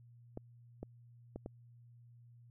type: clicks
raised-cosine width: 2 ms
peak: -29 dBFS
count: 4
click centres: 0.374 / 0.83 / 1.36 / 1.461 s
effects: added 119 Hz sine -57 dBFS peak until 2.5 s